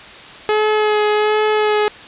sawtooth tone with vibrato, 424.7 Hz, G#4, 39 cents sharp, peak -9 dBFS, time 0.49-1.88 s, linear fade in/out 0 ms, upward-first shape sine, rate 1.3 Hz, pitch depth 15 cents each way, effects white hiss -36 dBFS RMS until 2.07 s + resampled to 8000 Hz

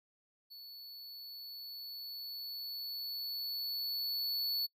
square tone with level ramp, 4435 Hz, C#8, in tune, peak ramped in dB -49 to -32 dBFS, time 0.5-4.67 s, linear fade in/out 20 ms, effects noise-tail reverb RT60 0.1 s tail -25 dB re dry

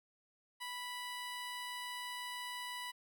15% pulse tone, 986 Hz, B5, 3 cents flat, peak -35 dBFS, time 0.6-2.92 s, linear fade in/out 20 ms, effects none

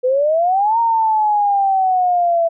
sine exponential two-way sweep, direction up then down, 493.9 to 932.3 to 663 Hz, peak -12 dBFS, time 0.03-2.49 s, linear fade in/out 20 ms, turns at 0.79 s, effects none

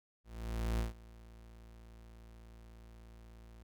40% pulse tone with ADSR envelope, 56.6 Hz, A1, 50 cents sharp, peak -30 dBFS, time 0.24-3.63 s, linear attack 550 ms, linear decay 140 ms, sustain -22 dB, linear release 4 ms, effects none

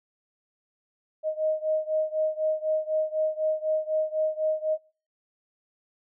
sine beating tone pair, 622.3 / 626.3 Hz, D#5 / D#5, 0 / +11 cents, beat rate 4 Hz, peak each -26 / -28 dBFS, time 1.23-4.78 s, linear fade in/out 50 ms, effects noise-tail reverb RT60 0.4 s tail -25 dB re dry

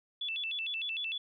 sine tone with vibrato, 3021 Hz, F#7, 35 cents sharp, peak -33 dBFS, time 0.21-1.18 s, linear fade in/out 5 ms, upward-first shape square, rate 6.6 Hz, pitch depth 220 cents each way, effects none

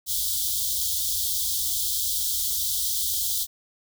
white band-stop noise, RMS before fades -26 dBFS, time 0.06-3.47 s, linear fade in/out 50 ms, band 100 to 3200 Hz, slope 96 dB/octave, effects none

